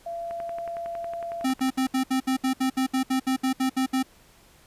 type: tone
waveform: sine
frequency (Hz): 680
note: F5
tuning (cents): -46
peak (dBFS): -30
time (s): 0.06-1.45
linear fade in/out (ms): 5
type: click train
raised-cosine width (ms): 0.5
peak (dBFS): -26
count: 18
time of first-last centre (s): 0.31-1.87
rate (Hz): 10.9
type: tone bursts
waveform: square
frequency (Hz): 261.6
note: C4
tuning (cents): 0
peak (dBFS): -22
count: 16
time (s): 1.44-4.029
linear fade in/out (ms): 10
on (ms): 99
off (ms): 67
effects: pink hiss -56 dBFS RMS until 4.66 s + resampled to 32000 Hz